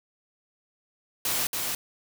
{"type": "noise with echo", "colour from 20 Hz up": "white", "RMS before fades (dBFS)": -27, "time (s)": [1.25, 1.47], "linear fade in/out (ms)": 2, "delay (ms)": 280, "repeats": 1, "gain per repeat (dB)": -3, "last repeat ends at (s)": 1.75, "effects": []}